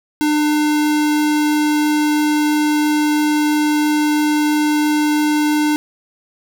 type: tone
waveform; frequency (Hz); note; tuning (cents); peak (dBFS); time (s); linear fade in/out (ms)
square; 300.5; D4; +40; -14; 0.21-5.76; 0
effects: none

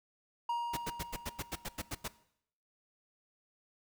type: tone with exponential decay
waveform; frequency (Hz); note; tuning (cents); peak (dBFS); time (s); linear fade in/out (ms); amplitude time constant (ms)
triangle; 945; A#5; +23; -28; 0.49-2.24; 5; 380
type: noise bursts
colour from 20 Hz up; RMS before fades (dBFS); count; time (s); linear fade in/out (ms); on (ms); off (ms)
pink; -38; 11; 0.73-2.082; 10; 42; 89
effects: noise-tail reverb RT60 0.7 s tail -19 dB re dry

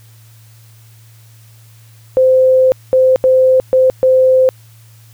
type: tone bursts at uneven times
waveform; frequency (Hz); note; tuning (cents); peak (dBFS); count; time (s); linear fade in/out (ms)
sine; 518; C5; -17; -6; 5; 2.17-2.72 / 2.93-3.16 / 3.24-3.6 / 3.73-3.9 / 4.03-4.49; 0
effects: added 112 Hz sine -40 dBFS peak until 5.13 s + white hiss -49 dBFS RMS until 5.13 s

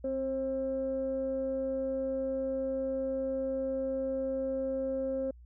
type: tone pair together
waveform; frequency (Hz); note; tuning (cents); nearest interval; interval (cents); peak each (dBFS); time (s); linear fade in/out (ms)
sine; 263.8 / 533.7; C4 / C5; +14 / +34; octave; 1220; -35 / -30; 0.04-5.31; 5
effects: tanh soft clip ceiling -24 dBFS + added 60 Hz sine -50 dBFS peak until 5.45 s

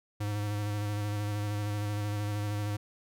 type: tone with vibrato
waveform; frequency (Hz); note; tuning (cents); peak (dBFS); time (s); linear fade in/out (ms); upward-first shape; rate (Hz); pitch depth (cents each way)
square; 103.83; G#2; 0; -31; 0.2-2.77; 10; square; 13; 19
effects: none

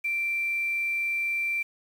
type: tone with quantisation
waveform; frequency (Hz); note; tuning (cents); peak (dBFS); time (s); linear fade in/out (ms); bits
sine; 2352; D7; +2; -25; 0.04-1.63; 10; 8
effects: none

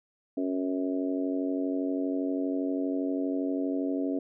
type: harmonic tone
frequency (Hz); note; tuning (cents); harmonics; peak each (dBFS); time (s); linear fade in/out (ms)
92.5; F#2; 0; 3 / 4 / 5 / 6 / 7; -28 / -36 / -37 / -42 / -38; 0.37-4.19; 5
effects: none

